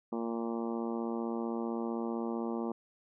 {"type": "harmonic tone", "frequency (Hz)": 115.6, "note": "A#2", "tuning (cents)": -14, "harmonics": [2, 3, 4, 5, 6, 7, 8, 9, 10], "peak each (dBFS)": [-35, -38, -41, -46, -48, -46, -48, -50, -50], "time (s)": [0.12, 2.72], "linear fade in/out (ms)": 5, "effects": []}